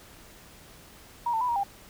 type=tone with pitch steps; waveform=sine; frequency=950 / 894 / 992 / 944 / 798 Hz; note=A#5 / A5 / B5 / A#5 / G5; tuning=+33 / +27 / +7 / +22 / +31 cents; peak=-24 dBFS; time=1.26-1.635 s; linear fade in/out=5 ms; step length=75 ms; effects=pink hiss -51 dBFS RMS until 1.89 s